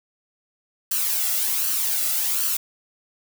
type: noise with flanger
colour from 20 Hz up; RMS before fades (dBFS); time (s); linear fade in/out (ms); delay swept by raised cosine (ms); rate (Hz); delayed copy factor
blue; -23; 0.91-2.57; 5; 0.67 to 1.51; 1.3; +0.6
effects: none